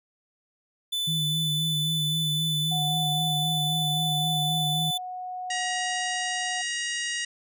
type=tone; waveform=45% pulse; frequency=3500 Hz; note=A7; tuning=10 cents flat; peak=-26 dBFS; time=0.92-4.98 s; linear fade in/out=10 ms
type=tone with vibrato; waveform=sine; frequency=155.56 Hz; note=D#3; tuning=in tune; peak=-27 dBFS; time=1.07-4.91 s; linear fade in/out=10 ms; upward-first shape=sine; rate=3.8 Hz; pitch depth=51 cents each way
type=tone with tremolo; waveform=sine; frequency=733 Hz; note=F#5; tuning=16 cents flat; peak=-30 dBFS; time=2.71-6.62 s; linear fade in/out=10 ms; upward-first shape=sine; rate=0.74 Hz; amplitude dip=25%
type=harmonic tone; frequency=951 Hz; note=A#5; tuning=34 cents sharp; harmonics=2 / 3 / 4 / 5 / 6 / 7 / 8 / 9; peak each=-31 / -33 / -39 / -40 / -38 / -38 / -43 / -40 dBFS; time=5.5-7.25 s; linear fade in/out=5 ms
effects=none